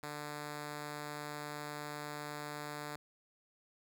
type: tone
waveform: 5% pulse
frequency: 148.1 Hz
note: D3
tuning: 15 cents sharp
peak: -30 dBFS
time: 0.03-2.96 s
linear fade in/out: 2 ms
effects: none